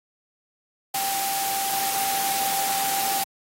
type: tone in noise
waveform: sine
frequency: 784 Hz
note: G5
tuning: in tune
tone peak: -26 dBFS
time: 0.94-3.24 s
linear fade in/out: 5 ms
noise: white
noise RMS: -27 dBFS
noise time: 0.94-3.24 s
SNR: -2 dB
effects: high-pass 150 Hz 12 dB/octave + AAC 48 kbps